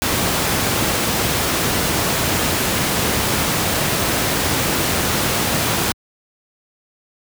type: noise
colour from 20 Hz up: pink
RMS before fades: -18 dBFS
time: 0.02-5.92 s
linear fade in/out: 0 ms
effects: high-pass 80 Hz 12 dB/octave